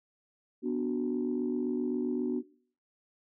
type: chord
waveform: sine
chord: B minor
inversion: none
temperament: equal with one note detuned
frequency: 246.1 / 293.7 / 370 Hz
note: B3 / D4 / F#4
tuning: -6 / 0 / 0 cents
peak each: -31 / -33 / -32 dBFS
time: 0.62-2.43 s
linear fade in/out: 50 ms
effects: noise-tail reverb RT60 0.5 s tail -20 dB re dry + tanh soft clip ceiling -21 dBFS